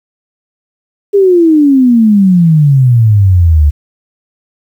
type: exponential sweep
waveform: sine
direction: down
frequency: 410.2 to 71.2 Hz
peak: -3 dBFS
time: 1.13-3.71 s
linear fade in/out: 20 ms
effects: 7-bit